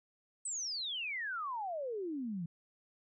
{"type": "exponential sweep", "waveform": "sine", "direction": "down", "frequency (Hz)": [8360, 160], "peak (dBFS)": -36, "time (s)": [0.45, 2.46], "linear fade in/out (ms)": 5, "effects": []}